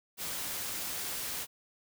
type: noise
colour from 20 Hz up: white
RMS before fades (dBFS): -37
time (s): 0.17-1.47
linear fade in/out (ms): 50
effects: none